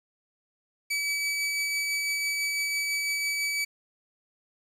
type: tone with tremolo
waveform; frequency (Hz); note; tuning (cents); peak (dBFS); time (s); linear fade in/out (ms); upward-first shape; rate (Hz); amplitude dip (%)
sawtooth; 2290; D7; -44; -22; 0.9-3.65; 10; triangle; 6; 25
effects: low-pass 12000 Hz 12 dB/octave + 9-bit